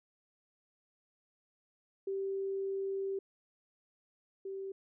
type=tone pair in turn; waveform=sine; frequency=389.5 / 387.8 Hz; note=G4 / G4; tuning=-11 / -19 cents; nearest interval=unison; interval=8 cents; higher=first; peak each=-33 / -38 dBFS; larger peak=first; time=2.07-3.19 / 4.45-4.72 s; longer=first; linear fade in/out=5 ms; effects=none